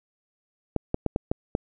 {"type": "clicks", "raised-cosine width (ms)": 2, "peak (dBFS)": -10, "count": 6, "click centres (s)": [0.763, 0.944, 1.063, 1.161, 1.315, 1.551], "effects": []}